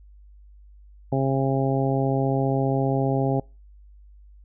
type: harmonic tone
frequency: 134.9 Hz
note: C#3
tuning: 47 cents flat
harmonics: 1 / 2 / 3 / 4 / 5 / 6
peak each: -23 / -26 / -28 / -29 / -30 / -31 dBFS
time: 1.12-3.4 s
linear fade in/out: 5 ms
effects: noise-tail reverb RT60 0.3 s tail -26 dB re dry + added 50 Hz sine -46 dBFS peak until 4.44 s